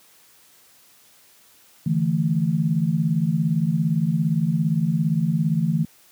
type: chord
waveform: sine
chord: D suspended second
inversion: none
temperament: equal with one note detuned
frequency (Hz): 147.34 / 164.81 / 220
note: D3 / E3 / A3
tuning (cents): +6 / 0 / 0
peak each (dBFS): -24 / -20 / -25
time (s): 1.86-5.85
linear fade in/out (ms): 5
effects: white hiss -54 dBFS RMS until 6.11 s + high-pass 80 Hz 12 dB/octave